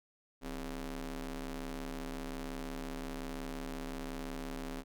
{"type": "ring-modulated tone", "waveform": "sawtooth", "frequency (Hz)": 146.83, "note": "D3", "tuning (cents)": 0, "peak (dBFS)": -32, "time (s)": [0.41, 4.84], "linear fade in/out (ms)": 50, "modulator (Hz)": 114, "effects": []}